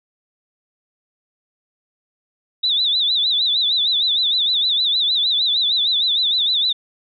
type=tone with vibrato; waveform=sine; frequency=3719 Hz; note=A#7; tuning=5 cents flat; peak=-15 dBFS; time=2.63-6.73 s; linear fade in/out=10 ms; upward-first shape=sine; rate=6.5 Hz; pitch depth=140 cents each way; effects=none